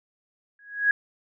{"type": "tone with exponential growth", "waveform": "sine", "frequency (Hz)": 1659, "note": "G#6", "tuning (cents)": -2, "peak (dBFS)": -14, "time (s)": [0.59, 0.91], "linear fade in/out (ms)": 2, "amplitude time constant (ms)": 68, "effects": []}